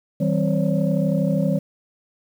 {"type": "tone cluster", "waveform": "sine", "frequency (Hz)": [160.3, 192.8, 261.3, 527, 566], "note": ["E3", "G3", "C4", "C5", "C#5"], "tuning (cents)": [-48, -28, -2, 12, 36], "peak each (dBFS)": [-21, -21, -26, -29, -26], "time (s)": [0.2, 1.59], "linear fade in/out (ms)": 10, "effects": ["tanh soft clip ceiling -7 dBFS", "8-bit"]}